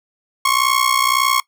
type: ring-modulated tone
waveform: sawtooth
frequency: 1093 Hz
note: C#6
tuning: 25 cents flat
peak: -7 dBFS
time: 0.45-1.4 s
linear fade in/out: 2 ms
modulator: 30.9 Hz
effects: noise-tail reverb RT60 0.1 s tail -21 dB re dry